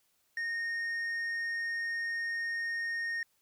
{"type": "tone with tanh clipping", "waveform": "triangle", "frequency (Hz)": 1848, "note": "A#6", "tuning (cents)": -16, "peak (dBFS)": -33, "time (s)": [0.37, 3.23], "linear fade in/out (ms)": 2, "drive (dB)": 9, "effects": ["white hiss -73 dBFS RMS until 3.41 s"]}